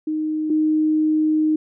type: tone pair in turn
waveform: sine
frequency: 309.9 / 309.9 Hz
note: D#4 / D#4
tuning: -7 / -7 cents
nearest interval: unison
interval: 0 cents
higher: neither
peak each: -20 / -15 dBFS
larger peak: second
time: 0.07-0.5 / 0.5-1.56 s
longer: second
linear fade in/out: 5 ms
effects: none